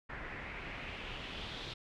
pink noise with low-pass filter sweep, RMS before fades -44 dBFS, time 0.09-1.74 s, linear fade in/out 10 ms, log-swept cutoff 1800 to 3800 Hz, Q 3.2, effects none

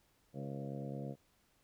harmonic tone with a mistuned harmonic, 69.3 Hz, C#2, in tune, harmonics 2 / 3 / 4 / 5 / 6 / 7 / 8 / 9 / 10, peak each -43 / -46 / -49 / -53 / -55 / -50 / -51 / -58 / -55 dBFS, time 0.33-1.16 s, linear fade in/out 50 ms, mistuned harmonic 8, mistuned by -16 cents, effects pink hiss -73 dBFS RMS until 1.63 s

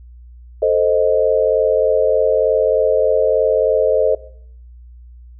sine chord, A diminished, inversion none, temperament equal, 440 / 523.3 / 622.3 Hz, A4 / C5 / Eb5, 0 / 0 / 0 cents, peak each -16 dBFS, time 0.62-4.15 s, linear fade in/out 5 ms, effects noise-tail reverb RT60 0.6 s tail -18 dB re dry + added 60 Hz sine -37 dBFS peak until 5.39 s

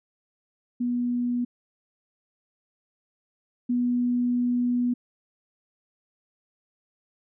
sine tone pair in turn, 243.4 / 244.5 Hz, B3 / B3, -25 / -17 cents, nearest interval unison, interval 8 cents, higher second, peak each -23 / -21 dBFS, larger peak second, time 0.8-1.45 / 3.69-4.94 s, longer second, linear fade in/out 10 ms, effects none

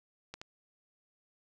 clicks, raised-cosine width 0.2 ms, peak -25 / -26 dBFS, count 2, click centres 0.34 / 0.415 s, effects none

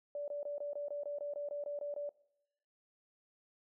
sine tone bursts, 580 Hz, D5, 22 cents flat, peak -37 dBFS, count 13, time 0.15-2.092 s, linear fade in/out 2 ms, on 130 ms, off 21 ms, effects noise-tail reverb RT60 0.8 s tail -21 dB re dry

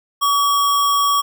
sine tone with sample-and-hold, 1139 Hz, C#6, 47 cents sharp, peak -13 dBFS, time 0.21-1.22 s, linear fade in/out 20 ms, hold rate 4410 Hz, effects none

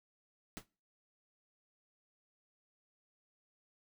pink noise with exponential decay, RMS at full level -42 dBFS, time 0.57-0.66 s, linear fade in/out 0 ms, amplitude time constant 19 ms, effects noise-tail reverb RT60 0.4 s tail -25 dB re dry

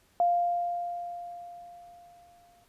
sine tone with exponential decay, 698.5 Hz, F5, in tune, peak -20 dBFS, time 0.2-2.64 s, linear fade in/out 1 ms, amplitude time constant 530 ms, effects pink hiss -65 dBFS RMS until 2.68 s + resampled to 32000 Hz

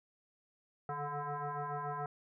sine tone with frequency modulation, 149 Hz, D3, 25 cents sharp, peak -36 dBFS, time 0.89-2.06 s, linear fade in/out 2 ms, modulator 291 Hz, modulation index 4.2, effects none

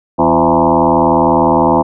sine tone with frequency modulation, 587.3 Hz, D5, in tune, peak -7 dBFS, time 0.18-1.83 s, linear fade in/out 20 ms, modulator 79.8 Hz, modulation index 5.1, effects none

